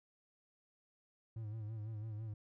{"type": "tone with vibrato", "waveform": "triangle", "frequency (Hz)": 108.6, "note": "A2", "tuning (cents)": -22, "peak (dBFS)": -39, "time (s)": [1.36, 2.34], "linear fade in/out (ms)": 5, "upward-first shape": "sine", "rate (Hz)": 6, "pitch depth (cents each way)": 70, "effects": []}